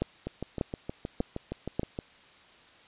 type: two click trains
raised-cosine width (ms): 2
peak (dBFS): -20 / -14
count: 12 / 4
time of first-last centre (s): 0.27-1.989 / 0.02-1.795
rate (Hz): 6.4 / 1.69
effects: white hiss -56 dBFS RMS until 2.87 s + resampled to 8000 Hz